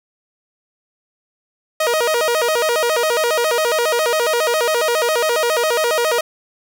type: tone with vibrato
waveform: sawtooth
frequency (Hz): 546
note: C#5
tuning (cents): -26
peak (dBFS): -11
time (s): 1.8-6.21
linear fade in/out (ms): 5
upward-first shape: square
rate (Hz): 7.3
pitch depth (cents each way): 240
effects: none